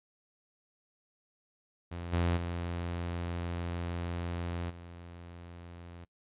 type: tone with level steps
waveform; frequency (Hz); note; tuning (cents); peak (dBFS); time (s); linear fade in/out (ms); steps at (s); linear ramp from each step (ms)
sawtooth; 86.4; F2; -18; -34 / -23 / -30 / -42; 1.91-6.05; 10; 2.12 / 2.36 / 4.69; 20
effects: noise-tail reverb RT60 0.1 s tail -24 dB re dry + resampled to 8000 Hz